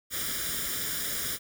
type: noise with comb filter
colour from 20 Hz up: white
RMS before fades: -32 dBFS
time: 0.1-1.39 s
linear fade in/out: 50 ms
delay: 0.57 ms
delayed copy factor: +0.75
effects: none